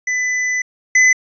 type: tone pair in turn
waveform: square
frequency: 2000 / 2017 Hz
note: B6 / B6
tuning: +21 / +36 cents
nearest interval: unison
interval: 15 cents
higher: second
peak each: -17 / -9 dBFS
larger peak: second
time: 0.07-0.62 / 0.95-1.13 s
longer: first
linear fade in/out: 5 ms
effects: resampled to 16000 Hz